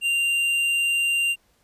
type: tone with tanh clipping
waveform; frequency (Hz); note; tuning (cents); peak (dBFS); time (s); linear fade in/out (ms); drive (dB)
sine; 2781; F7; -8; -21; 0.01-1.36; 50; 9
effects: pink hiss -64 dBFS RMS until 1.63 s + resampled to 32000 Hz